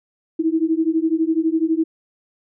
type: beating tone pair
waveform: sine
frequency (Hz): 316.8 / 328.8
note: D#4 / E4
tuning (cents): +31 / -4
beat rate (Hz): 12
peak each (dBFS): -19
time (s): 0.39-1.84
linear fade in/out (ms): 10
effects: none